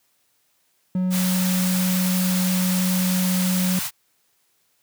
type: tone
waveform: triangle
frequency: 183.9 Hz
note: F#3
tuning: 10 cents flat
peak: -17 dBFS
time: 0.95-3.79 s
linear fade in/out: 2 ms
type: band-stop noise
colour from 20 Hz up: white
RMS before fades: -27 dBFS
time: 1.1-3.91 s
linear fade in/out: 50 ms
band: 160 to 690 Hz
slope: 48 dB/octave
effects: white hiss -66 dBFS RMS until 4.82 s + high-pass 80 Hz 12 dB/octave